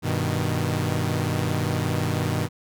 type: chord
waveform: sawtooth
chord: G augmented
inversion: none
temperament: equal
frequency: 98 / 123.47 / 155.56 Hz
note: G2 / B2 / D#3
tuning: 0 / 0 / 0 cents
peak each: -23 dBFS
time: 0.02-2.49 s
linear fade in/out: 50 ms
effects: none